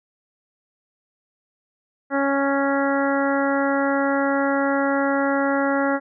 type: harmonic tone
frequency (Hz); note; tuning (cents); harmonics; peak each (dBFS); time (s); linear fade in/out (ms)
277.2; C#4; 0; 1 / 2 / 3 / 4 / 5 / 6 / 7; -22 / -23 / -27 / -31 / -27 / -30 / -32; 2.1-6; 50
effects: none